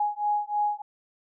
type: beating tone pair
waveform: sine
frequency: 830.6 / 833.8 Hz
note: G#5 / G#5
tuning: 0 / +7 cents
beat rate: 3.2 Hz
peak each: -27 dBFS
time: 0-0.82 s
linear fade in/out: 5 ms
effects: none